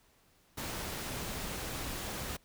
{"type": "noise", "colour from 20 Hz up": "pink", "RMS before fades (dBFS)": -39, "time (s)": [0.57, 2.37], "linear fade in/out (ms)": 10, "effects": ["pink hiss -67 dBFS RMS until 2.44 s"]}